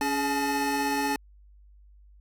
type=tone cluster; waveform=square; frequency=279.9 / 419.2 / 856 / 1803 Hz; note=C#4 / G#4 / A5 / A6; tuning=+17 / +16 / -48 / +42 cents; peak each=-30 / -35 / -29 / -35 dBFS; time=0.01-1.16 s; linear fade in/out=2 ms; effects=added 50 Hz sine -51 dBFS peak until 2.2 s